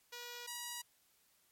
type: tone pair in turn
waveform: 5% pulse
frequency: 482.2 / 962.6 Hz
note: B4 / B5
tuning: -41 / -45 cents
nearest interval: octave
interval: 1196 cents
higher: second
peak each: -34 / -30 dBFS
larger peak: second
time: 0.12-0.47 / 0.47-0.82 s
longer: neither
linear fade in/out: 10 ms
effects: white hiss -72 dBFS RMS until 1.51 s + MP3 64 kbps